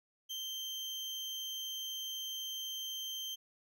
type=tone; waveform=35% pulse; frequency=3136 Hz; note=G7; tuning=in tune; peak=-37 dBFS; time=0.29-3.36 s; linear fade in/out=20 ms; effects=none